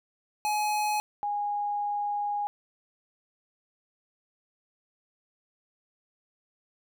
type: tone pair in turn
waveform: square / sine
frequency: 843 / 822.8 Hz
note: G#5 / G#5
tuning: +26 / -16 cents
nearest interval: unison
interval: 42 cents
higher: first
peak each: -26 / -27 dBFS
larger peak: first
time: 0.45-1 / 1.23-2.47 s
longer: second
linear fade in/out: 0 ms
effects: none